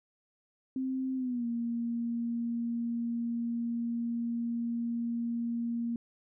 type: tone with pitch glide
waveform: sine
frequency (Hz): 261.6 to 234.4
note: C4 to A#3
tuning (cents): 0 to +10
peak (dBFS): -30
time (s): 0.76-5.96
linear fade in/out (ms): 2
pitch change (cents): -190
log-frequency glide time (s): 1.16-1.46
effects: none